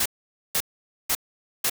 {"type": "noise bursts", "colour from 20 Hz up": "white", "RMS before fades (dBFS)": -23, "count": 4, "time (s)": [0, 1.698], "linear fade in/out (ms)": 5, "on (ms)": 57, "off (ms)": 490, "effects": []}